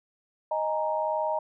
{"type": "chord", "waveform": "sine", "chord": "D# suspended fourth", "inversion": "none", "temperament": "equal", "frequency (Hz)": [622.3, 830.6, 932.3], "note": ["D#5", "G#5", "A#5"], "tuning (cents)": [0, 0, 0], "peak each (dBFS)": [-28, -33, -29], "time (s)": [0.51, 1.39], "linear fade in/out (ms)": 5, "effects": []}